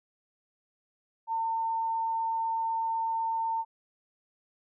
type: tone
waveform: sine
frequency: 904 Hz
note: A5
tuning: 47 cents sharp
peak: -27 dBFS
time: 1.27-3.65 s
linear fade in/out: 50 ms
effects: none